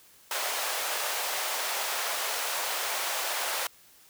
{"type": "high-pass noise", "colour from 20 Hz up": "pink", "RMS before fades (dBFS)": -31, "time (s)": [0.31, 3.67], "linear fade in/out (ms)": 2, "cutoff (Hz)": 570, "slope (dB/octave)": 24, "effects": ["white hiss -57 dBFS RMS until 4.09 s"]}